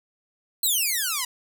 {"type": "exponential sweep", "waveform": "5% pulse", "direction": "down", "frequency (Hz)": [4224, 953], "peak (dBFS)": -13, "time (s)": [0.63, 1.25], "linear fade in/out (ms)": 5, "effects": []}